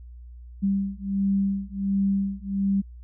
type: beating tone pair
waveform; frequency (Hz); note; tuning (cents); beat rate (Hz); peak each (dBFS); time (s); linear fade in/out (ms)
sine; 195.9 / 197.3; G3 / G3; -1 / +11; 1.4; -25; 0.62-2.82; 20
effects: added 60 Hz sine -40 dBFS peak until 3.03 s